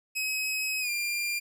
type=tone with pitch glide; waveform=sawtooth; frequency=2549 to 2392 Hz; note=D#7 to D7; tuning=+41 to +31 cents; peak=-25 dBFS; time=0.15-1.4 s; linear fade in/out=20 ms; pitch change=-110 cents; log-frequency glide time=0.8-0.9 s; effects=none